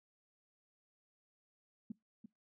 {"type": "tone with echo", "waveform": "sine", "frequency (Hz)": 220, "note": "A3", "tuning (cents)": 0, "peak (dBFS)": -39, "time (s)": [1.9, 1.92], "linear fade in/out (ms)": 5, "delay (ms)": 340, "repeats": 1, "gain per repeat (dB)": -9, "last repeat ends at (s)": 2.26, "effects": ["noise-tail reverb RT60 0.2 s tail -24 dB re dry"]}